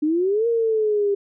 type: exponential two-way sweep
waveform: sine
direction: up then down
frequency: 294.4 to 470 to 398.1 Hz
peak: -17 dBFS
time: 0.02-1.15 s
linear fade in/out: 10 ms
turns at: 0.47 s
effects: none